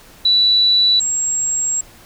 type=tone pair in turn; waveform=sine; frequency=3951 / 7576 Hz; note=B7 / A#8; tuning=0 / +27 cents; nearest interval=major seventh; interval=1127 cents; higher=second; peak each=-10 / -16 dBFS; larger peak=first; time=0.25-1 / 1-1.81 s; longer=second; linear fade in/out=5 ms; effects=pink hiss -44 dBFS RMS until 2.05 s